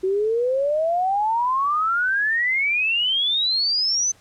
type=exponential sweep; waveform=sine; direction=up; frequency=370 to 6210 Hz; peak=-18 dBFS; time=0.03-4.12 s; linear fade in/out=10 ms; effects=pink hiss -54 dBFS RMS until 4.2 s + low-pass 10000 Hz 12 dB/octave